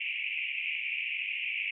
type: band-pass noise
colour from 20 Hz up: pink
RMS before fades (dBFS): -34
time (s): 0-1.71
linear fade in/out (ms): 10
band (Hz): 2200 to 2800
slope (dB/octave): 96
effects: none